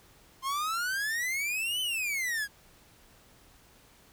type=exponential two-way sweep; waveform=45% pulse; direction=up then down; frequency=1045 to 3064 to 1615 Hz; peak=-29 dBFS; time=0.42-2.48 s; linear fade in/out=50 ms; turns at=1.81 s; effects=pink hiss -59 dBFS RMS until 4.12 s

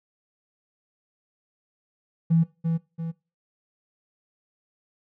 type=tone with echo; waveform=triangle; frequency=164.81 Hz; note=E3; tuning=in tune; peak=-12 dBFS; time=2.3-2.44 s; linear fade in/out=20 ms; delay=340 ms; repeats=2; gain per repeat=-7 dB; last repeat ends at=3.12 s; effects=noise-tail reverb RT60 0.3 s tail -23 dB re dry + tanh soft clip ceiling -14 dBFS

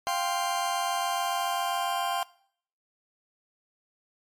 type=chord; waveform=40% pulse; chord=F suspended second; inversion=none; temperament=just; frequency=698.5 / 785.8 / 1047.7 Hz; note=F5 / G5 / C6; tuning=0 / +4 / +2 cents; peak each=-30 dBFS; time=0.07-2.23 s; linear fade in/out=0 ms; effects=noise-tail reverb RT60 0.6 s tail -22 dB re dry + MP3 64 kbps

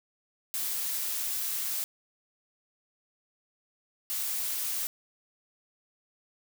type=noise bursts at uneven times; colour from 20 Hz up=blue; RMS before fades=-32 dBFS; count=2; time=0.54-1.84 / 4.1-4.87 s; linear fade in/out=0 ms; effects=none

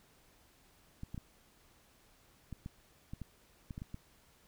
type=clicks; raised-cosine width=5 ms; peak=-30 dBFS; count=11; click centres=1.034 / 1.145 / 1.178 / 2.527 / 2.661 / 3.135 / 3.217 / 3.708 / 3.779 / 3.819 / 3.944 s; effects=pink hiss -66 dBFS RMS until 4.47 s

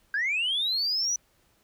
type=linear sweep; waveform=sine; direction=up; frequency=1568 to 5980 Hz; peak=-23 dBFS; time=0.14-1.16 s; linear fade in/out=2 ms; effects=tanh soft clip ceiling -21 dBFS + pink hiss -66 dBFS RMS until 1.63 s

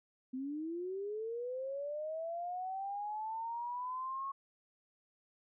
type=linear sweep; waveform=sine; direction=up; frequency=252.1 to 1100 Hz; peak=-37 dBFS; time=0.33-4.32 s; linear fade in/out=10 ms; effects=none

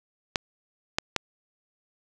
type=clicks; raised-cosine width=0.2 ms; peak=-6 dBFS; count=3; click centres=0.358 / 0.985 / 1.163 s; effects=none

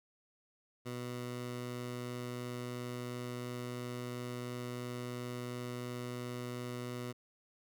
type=tone; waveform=15% pulse; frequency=122.9 Hz; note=B2; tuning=8 cents flat; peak=-33 dBFS; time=0.85-7.13 s; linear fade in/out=20 ms; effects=none

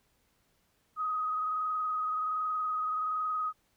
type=tone with frequency modulation; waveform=sine; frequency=1257 Hz; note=D#6; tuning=17 cents sharp; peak=-29 dBFS; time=0.96-3.53 s; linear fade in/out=50 ms; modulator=21.3 Hz; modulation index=0.83; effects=pink hiss -72 dBFS RMS until 3.76 s

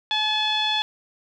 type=tone with low-pass filter; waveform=sawtooth; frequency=858 Hz; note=A5; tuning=44 cents flat; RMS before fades=-23 dBFS; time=0.11-0.82 s; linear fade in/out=0 ms; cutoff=3600 Hz; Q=8.6; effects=none

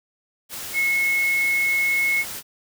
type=tone in noise; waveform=sine; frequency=2180 Hz; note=C#7; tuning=29 cents flat; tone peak=-18 dBFS; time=0.73-2.25 s; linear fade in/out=50 ms; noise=white; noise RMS=-33 dBFS; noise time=0.49-2.43 s; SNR=+12 dB; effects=none

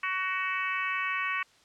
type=harmonic tone; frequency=374.6 Hz; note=F#4; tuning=21 cents sharp; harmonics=3 / 4 / 5 / 6 / 7 / 8; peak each=-33 / -37 / -34 / -35 / -35 / -46 dBFS; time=0.03-1.43 s; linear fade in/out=5 ms; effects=white hiss -61 dBFS RMS until 1.64 s + low-pass 6000 Hz 12 dB/octave

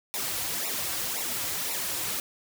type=noise with flanger; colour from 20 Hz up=white; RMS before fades=-31 dBFS; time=0.14-2.2 s; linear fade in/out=0 ms; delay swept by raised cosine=0.62 to 4.82 ms; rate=1.9 Hz; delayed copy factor=-0.8; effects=none

